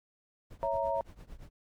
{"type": "noise with tremolo", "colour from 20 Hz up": "brown", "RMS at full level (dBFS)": -45, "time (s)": [0.5, 1.5], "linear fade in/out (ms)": 10, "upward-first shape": "triangle", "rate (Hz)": 8.8, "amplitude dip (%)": 95}
{"type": "chord", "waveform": "sine", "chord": "A# diminished", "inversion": "first", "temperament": "equal", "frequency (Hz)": [554.4, 659.3, 932.3], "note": ["C#5", "E5", "A#5"], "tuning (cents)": [0, 0, 0], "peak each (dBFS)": -33, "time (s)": [0.63, 1.01], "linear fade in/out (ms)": 0}
{"effects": []}